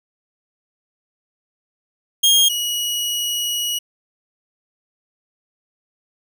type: tone pair in turn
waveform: sawtooth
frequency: 3241 / 2911 Hz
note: G#7 / F#7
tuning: -43 / -29 cents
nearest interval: major second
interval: 186 cents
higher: first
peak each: -8 / -17 dBFS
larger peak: first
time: 2.23-2.49 / 2.49-3.79 s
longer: second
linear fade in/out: 10 ms
effects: none